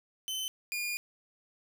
sawtooth tone pair in turn, 3055 / 2425 Hz, G7 / D#7, -45 / -45 cents, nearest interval major third, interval 400 cents, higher first, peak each -30 / -29 dBFS, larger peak second, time 0.28-0.48 / 0.72-0.97 s, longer second, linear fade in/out 0 ms, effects none

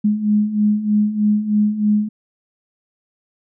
sine beating tone pair, 207.7 / 210.9 Hz, G#3 / G#3, 0 / +27 cents, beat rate 3.2 Hz, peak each -20 / -15 dBFS, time 0.04-2.09 s, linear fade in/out 10 ms, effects none

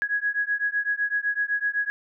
sine beating tone pair, 1661 / 1668.9 Hz, G#6 / G#6, 0 / +8 cents, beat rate 7.9 Hz, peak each -26 dBFS, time 0.02-1.9 s, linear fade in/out 0 ms, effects none

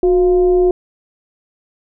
sine tone with frequency modulation, 363 Hz, F#4, 33 cents flat, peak -9 dBFS, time 0.03-0.71 s, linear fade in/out 2 ms, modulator 332 Hz, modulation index 0.37, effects none

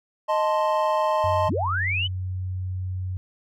triangle chord, A diminished, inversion second, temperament equal, 622.3 / 880 / 1046.5 Hz, Eb5 / A5 / C6, 0 / 0 / 0 cents, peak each -21 / -23 / -23 dBFS, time 0.28-1.5 s, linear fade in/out 20 ms
sine tone, 92.5 Hz, F#2, in tune, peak -26 dBFS, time 1.24-3.17 s, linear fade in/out 0 ms
sine linear sweep, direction up, 36.71 to 3090 Hz, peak -23 dBFS, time 1.47-2.08 s, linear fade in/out 20 ms
effects none

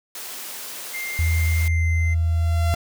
white high-pass noise, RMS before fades -34 dBFS, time 0.15-1.68 s, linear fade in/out 2 ms, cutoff 260 Hz, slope 12 dB/octave
triangle tone with pitch glide, 2105 to 2075 Hz, C7 to C7, +10 to -15 cents, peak -26 dBFS, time 0.93-2.15 s, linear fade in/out 20 ms, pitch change -25 cents, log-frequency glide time 1.61-1.85 s
sine tone, 82.41 Hz, E2, in tune, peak -17 dBFS, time 1.19-2.74 s, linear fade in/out 0 ms
sawtooth tone with exponential growth, 685 Hz, F5, 34 cents flat, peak -21 dBFS, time 1.73-2.75 s, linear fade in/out 5 ms, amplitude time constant 220 ms
effects none

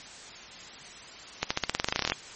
accelerating click train, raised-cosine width 0.2 ms, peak -7 dBFS, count 17, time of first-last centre 1.43-2.121 s, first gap 75 ms, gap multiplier 0.92, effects white hiss -45 dBFS RMS until 2.35 s + MP3 32 kbps

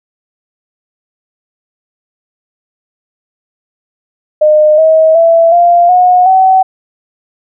sine tone with pitch steps, 610 / 637 / 665.2 / 694.7 / 725.4 / 757.5 Hz, D#5 / D#5 / E5 / F5 / F#5 / F#5, -34 / +41 / +16 / -9 / -34 / +40 cents, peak -3 dBFS, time 4.41-6.63 s, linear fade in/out 10 ms, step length 370 ms, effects none

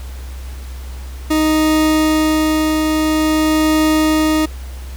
40% pulse tone with tremolo, 311.1 Hz, D#4, in tune, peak -10 dBFS, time 1.3-4.46 s, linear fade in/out 10 ms, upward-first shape triangle, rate 0.49 Hz, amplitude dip 30%, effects added 64 Hz sine -26 dBFS peak until 4.96 s + pink hiss -40 dBFS RMS until 4.96 s

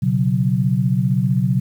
sine chord, B suspended second, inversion none, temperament just, 123.47 / 138.9 / 185.21 Hz, B2 / C#3 / F#3, 0 / +4 / +2 cents, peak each -19 dBFS, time 0.02-1.6 s, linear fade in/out 10 ms, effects 8-bit

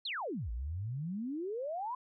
sine exponential two-way sweep, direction down then up, 4435 to 53.3 to 1033 Hz, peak -35 dBFS, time 0.05-1.95 s, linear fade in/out 5 ms, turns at 0.51 s, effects none

